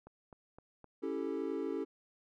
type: click train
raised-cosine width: 1 ms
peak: -38 dBFS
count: 4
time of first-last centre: 0.07-0.843 s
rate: 3.88 Hz
type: chord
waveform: triangle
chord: A dominant seventh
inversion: first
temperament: equal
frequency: 277.2 / 329.6 / 392 / 440 Hz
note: C#4 / E4 / G4 / A4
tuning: 0 / 0 / 0 / 0 cents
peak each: -38 dBFS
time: 1.02-1.85 s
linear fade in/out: 20 ms
effects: none